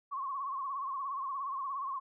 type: tone with vibrato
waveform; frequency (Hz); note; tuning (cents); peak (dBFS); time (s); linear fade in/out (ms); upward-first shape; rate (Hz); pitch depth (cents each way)
sine; 1089; C#6; -31; -34; 0.11-2; 20; sine; 17; 81
effects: none